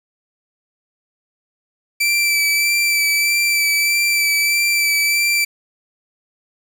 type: tone with vibrato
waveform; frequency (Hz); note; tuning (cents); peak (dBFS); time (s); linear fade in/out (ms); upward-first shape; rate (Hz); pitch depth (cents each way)
sawtooth; 2329; D7; -15; -11; 2-5.45; 10; sine; 1.6; 19
effects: 7-bit